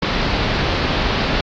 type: low-pass noise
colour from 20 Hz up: pink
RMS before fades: -19 dBFS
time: 0.02-1.41 s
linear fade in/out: 5 ms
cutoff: 4800 Hz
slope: 48 dB/octave
effects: AAC 64 kbps